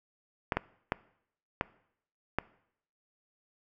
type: clicks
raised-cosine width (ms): 0.5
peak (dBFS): -12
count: 5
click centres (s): 0.522 / 0.57 / 0.921 / 1.611 / 2.386
effects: noise-tail reverb RT60 0.7 s tail -21 dB re dry